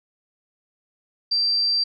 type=tone; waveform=sine; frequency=4699 Hz; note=D8; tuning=in tune; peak=-18 dBFS; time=1.31-1.84 s; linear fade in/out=10 ms; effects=none